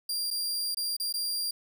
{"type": "tone with dropouts", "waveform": "sawtooth", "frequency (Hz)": 4769, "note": "D8", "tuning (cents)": 26, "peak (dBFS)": -26, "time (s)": [0.09, 1.51], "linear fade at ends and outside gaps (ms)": 5, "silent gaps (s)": [[0.305, 0.31], [0.747, 0.77], [0.967, 0.999], [1.126, 1.139]], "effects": []}